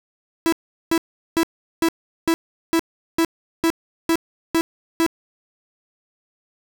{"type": "tone bursts", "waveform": "45% pulse", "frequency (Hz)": 329.6, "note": "E4", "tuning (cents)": 0, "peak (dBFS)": -15, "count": 11, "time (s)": [0.46, 5.064], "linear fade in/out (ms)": 0, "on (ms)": 64, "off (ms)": 390, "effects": []}